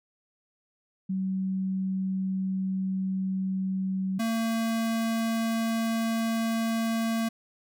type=tone pair in turn; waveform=sine / square; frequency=189.7 / 226.5 Hz; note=F#3 / A#3; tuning=+43 / -50 cents; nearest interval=minor third; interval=307 cents; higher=second; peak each=-26 dBFS; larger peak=neither; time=1.09-4.19 / 4.19-7.29 s; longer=neither; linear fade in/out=10 ms; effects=none